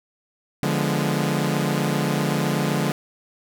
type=chord; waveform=sawtooth; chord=D diminished seventh; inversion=none; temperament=equal; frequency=146.83 / 174.61 / 207.7 / 246.9 Hz; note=D3 / F3 / Ab3 / Cb4; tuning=0 / 0 / 0 / 0 cents; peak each=-20 / -22 / -22 / -26 dBFS; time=0.63-2.92 s; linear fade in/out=0 ms; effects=none